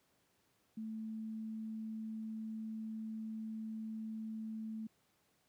sine tone, 220 Hz, A3, in tune, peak -40 dBFS, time 0.77-4.87 s, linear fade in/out 5 ms, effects pink hiss -75 dBFS RMS until 5.48 s + high-pass 100 Hz 12 dB/octave

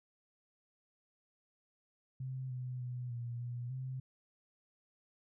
sine tone with pitch steps, 130.5 / 126.3 / 124 / 119.2 / 121.3 / 130.2 Hz, C3 / B2 / B2 / A#2 / B2 / C3, -4 / +39 / +7 / +39 / -31 / -8 cents, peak -38 dBFS, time 2.2-4 s, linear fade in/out 5 ms, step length 300 ms, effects none

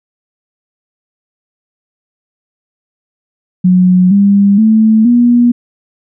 sine tone with pitch steps, 182.4 / 200.1 / 219.4 / 240.7 Hz, F#3 / G3 / A3 / B3, -24 / +36 / -5 / -44 cents, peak -4 dBFS, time 3.64-5.52 s, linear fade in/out 10 ms, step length 470 ms, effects none

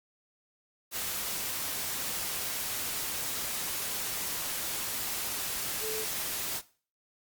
sine tone in noise, 436.9 Hz, A4, 12 cents flat, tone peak -35 dBFS, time 5.8-6.06 s, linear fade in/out 50 ms, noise white, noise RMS -34 dBFS, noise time 0.91-6.62 s, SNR -4 dB, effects noise-tail reverb RT60 0.4 s tail -18 dB re dry + Opus 48 kbps

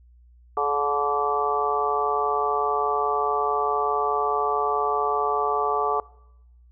harmonic tone with a mistuned harmonic, 144.8 Hz, D3, 24 cents flat, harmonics 3 / 4 / 5 / 6 / 7 / 8, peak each -27 / -35 / -27 / -28 / -34 / -25 dBFS, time 0.57-6 s, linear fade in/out 2 ms, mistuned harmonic 3, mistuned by -18 cents, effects noise-tail reverb RT60 0.8 s tail -21 dB re dry + added 60 Hz sine -50 dBFS peak until 6.71 s

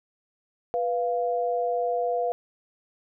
sine tone pair together, 491.4 / 695 Hz, B4 / F5, -9 / -9 cents, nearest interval tritone, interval 600 cents, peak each -26 / -26 dBFS, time 0.74-2.32 s, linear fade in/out 0 ms, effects none

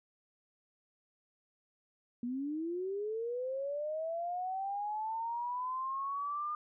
sine linear sweep, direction up, 235 to 1214 Hz, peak -34 dBFS, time 2.23-6.55 s, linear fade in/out 2 ms, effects none

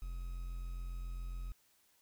triangle tone with quantisation, 43.65 Hz, F1, in tune, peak -37 dBFS, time 0.02-1.52 s, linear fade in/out 0 ms, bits 10, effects white hiss -71 dBFS RMS until 2.01 s

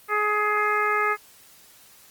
harmonic tone, 420 Hz, G#4, 19 cents sharp, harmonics 1 / 2 / 3 / 4 / 5 / 6, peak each -28 / -31 / -23 / -28 / -27 / -37 dBFS, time 0.08-1.17 s, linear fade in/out 50 ms, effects white hiss -52 dBFS RMS until 2.1 s + Opus 24 kbps

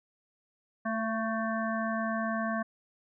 harmonic tone with a mistuned harmonic, 222 Hz, A3, 16 cents sharp, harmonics 1 / 3 / 5 / 7 / 8, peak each -32 / -34 / -36 / -38 / -41 dBFS, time 0.85-2.63 s, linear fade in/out 10 ms, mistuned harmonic 3, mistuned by +19 cents, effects none

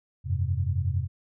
sine chord, F suspended second, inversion none, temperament just, 87.31 / 98.22 / 130.96 Hz, F2 / G2 / C3, 0 / +4 / +2 cents, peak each -27 / -28 / -30 dBFS, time 0.24-1.08 s, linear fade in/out 50 ms, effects none

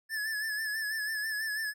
square tone with vibrato, 1733 Hz, A6, 27 cents flat, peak -32 dBFS, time 0.09-1.74 s, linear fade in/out 50 ms, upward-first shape sine, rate 6.1 Hz, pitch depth 54 cents each way, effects none

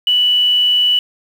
sine tone with quantisation, 2960 Hz, F#7, in tune, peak -10 dBFS, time 0.07-0.99 s, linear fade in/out 2 ms, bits 6, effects none

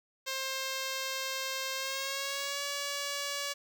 5% pulse tone with pitch glide, 530 to 568 Hz, C5 to C#5, +22 to +42 cents, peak -22 dBFS, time 0.26-3.54 s, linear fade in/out 20 ms, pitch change +120 cents, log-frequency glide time 1.75-2.63 s, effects none

